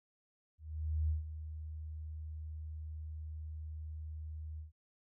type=tone with ADSR envelope; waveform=sine; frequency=77.78 Hz; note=D#2; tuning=in tune; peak=-29 dBFS; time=0.58-4.72 s; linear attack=510 ms; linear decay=140 ms; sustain=-12 dB; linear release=130 ms; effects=none